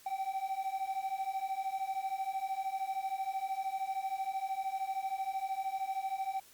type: beating tone pair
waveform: triangle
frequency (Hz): 764 / 777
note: G5 / G5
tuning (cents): -45 / -16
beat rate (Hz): 13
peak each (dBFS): -36 / -34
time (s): 0.06-6.4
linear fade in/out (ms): 5
effects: white hiss -59 dBFS RMS until 6.53 s + Opus 48 kbps